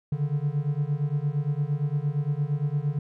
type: beating tone pair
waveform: triangle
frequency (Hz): 141.5 / 150.2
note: C#3 / D3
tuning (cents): +36 / +39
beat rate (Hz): 8.7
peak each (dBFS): -25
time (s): 0.12-2.99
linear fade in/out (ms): 5
effects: none